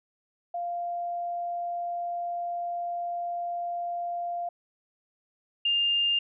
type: tone pair in turn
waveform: sine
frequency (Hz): 696 / 2807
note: F5 / F7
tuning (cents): -6 / +8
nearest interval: 2 octaves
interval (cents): 2414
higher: second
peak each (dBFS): -29 / -22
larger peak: second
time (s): 0.54-4.49 / 5.65-6.19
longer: first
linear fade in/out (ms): 5
effects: none